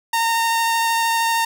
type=tone with vibrato; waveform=sawtooth; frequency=917 Hz; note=A#5; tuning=29 cents flat; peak=-13 dBFS; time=0.13-1.45 s; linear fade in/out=5 ms; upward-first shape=triangle; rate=13 Hz; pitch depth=12 cents each way; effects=none